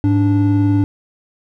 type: tone pair together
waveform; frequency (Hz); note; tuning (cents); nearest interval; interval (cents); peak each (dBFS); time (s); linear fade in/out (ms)
triangle; 103.83 / 291.2; G#2 / D4; 0 / -15; octave + tritone; 1785; -12; 0.04-0.84; 0
effects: none